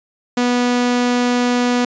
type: tone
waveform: sawtooth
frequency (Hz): 244.9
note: B3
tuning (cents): -14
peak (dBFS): -10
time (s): 0.37-1.85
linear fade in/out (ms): 5
effects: resampled to 16000 Hz